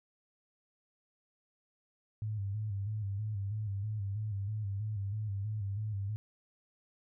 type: tone with vibrato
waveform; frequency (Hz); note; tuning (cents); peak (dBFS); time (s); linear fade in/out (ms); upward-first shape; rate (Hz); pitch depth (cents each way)
sine; 103.1; G#2; -12; -33; 2.22-6.16; 0; square; 3.1; 72
effects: none